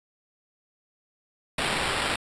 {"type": "noise with sample-and-hold", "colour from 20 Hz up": "white", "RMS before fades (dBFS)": -27, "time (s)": [1.58, 2.16], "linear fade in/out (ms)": 5, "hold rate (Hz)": 6300, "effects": ["resampled to 22050 Hz"]}